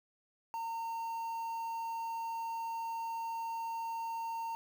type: tone with quantisation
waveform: triangle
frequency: 914 Hz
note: A#5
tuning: 34 cents flat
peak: -34 dBFS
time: 0.54-4.55 s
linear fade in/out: 0 ms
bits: 9
effects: none